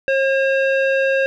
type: tone with low-pass filter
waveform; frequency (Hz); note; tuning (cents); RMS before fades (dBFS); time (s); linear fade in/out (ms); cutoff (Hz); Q
square; 539; C#5; -49; -17; 0.08-1.26; 0; 2300; 2.8
effects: none